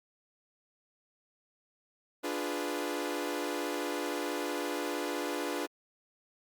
sawtooth chord, D diminished seventh, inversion none, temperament equal, 293.7 / 349.2 / 415.3 / 493.9 Hz, D4 / F4 / Ab4 / Cb5, 0 / 0 / 0 / 0 cents, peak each -33 / -34 / -36 / -35 dBFS, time 2.23-5.67 s, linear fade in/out 20 ms, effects Opus 48 kbps

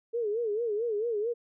sine tone with vibrato, 442.7 Hz, A4, 11 cents sharp, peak -27 dBFS, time 0.13-1.34 s, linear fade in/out 20 ms, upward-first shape sine, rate 4.5 Hz, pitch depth 140 cents each way, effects none

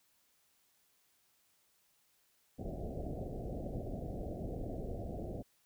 pink low-pass noise, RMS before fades -41 dBFS, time 2.58-5.43 s, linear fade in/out 20 ms, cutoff 730 Hz, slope 96 dB/octave, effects white hiss -73 dBFS RMS until 5.65 s

